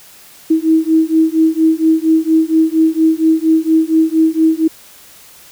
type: beating tone pair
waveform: sine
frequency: 318.3 / 322.6 Hz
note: D#4 / E4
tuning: +39 / -37 cents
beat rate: 4.3 Hz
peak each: -12 dBFS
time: 0.5-4.68 s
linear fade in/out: 10 ms
effects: white hiss -41 dBFS RMS until 5.51 s